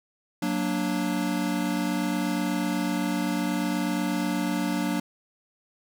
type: chord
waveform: square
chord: Gb augmented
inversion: none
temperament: equal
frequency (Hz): 185 / 233.1 / 293.7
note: Gb3 / Bb3 / D4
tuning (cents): 0 / 0 / 0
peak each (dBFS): -30 / -31 / -29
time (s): 0.42-5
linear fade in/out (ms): 5
effects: none